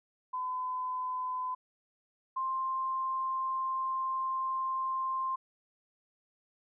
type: tone pair in turn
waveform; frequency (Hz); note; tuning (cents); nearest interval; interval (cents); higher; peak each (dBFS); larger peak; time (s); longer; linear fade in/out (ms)
sine; 1014 / 1051.5; B5 / C6; +45 / +8; minor second; 63; second; -32 / -30; second; 0.33-1.55 / 2.36-5.36; second; 10
effects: none